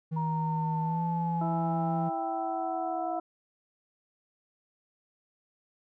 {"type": "tone with pitch glide", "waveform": "triangle", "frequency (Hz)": [160, 167.86], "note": ["D#3", "E3"], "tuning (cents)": [49, 32], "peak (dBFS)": -27, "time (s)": [0.11, 2.1], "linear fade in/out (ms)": 20, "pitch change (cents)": 83, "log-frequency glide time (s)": [0.81, 1.02]}
{"type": "exponential sweep", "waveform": "sine", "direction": "down", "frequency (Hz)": [945, 717], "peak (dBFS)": -31, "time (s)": [0.16, 3.2], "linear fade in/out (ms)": 10}
{"type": "harmonic tone", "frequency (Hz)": 330, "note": "E4", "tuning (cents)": 2, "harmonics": [1, 2, 3, 4], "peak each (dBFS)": [-37, -37, -44, -42], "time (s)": [1.41, 3.2], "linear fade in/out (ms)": 5}
{"effects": []}